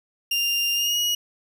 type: tone with pitch glide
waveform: 30% pulse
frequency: 2795 to 2899 Hz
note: F7 to F#7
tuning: +1 to -36 cents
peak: -18 dBFS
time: 0.31-1.15 s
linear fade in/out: 5 ms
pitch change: +63 cents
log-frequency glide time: 0.74-0.99 s
effects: none